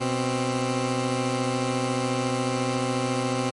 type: tone pair together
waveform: 15% pulse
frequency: 124.7 / 263.5 Hz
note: B2 / C4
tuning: +17 / +12 cents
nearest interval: octave + minor second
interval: 1295 cents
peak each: -20 dBFS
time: 0-3.51 s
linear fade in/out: 20 ms
effects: MP3 48 kbps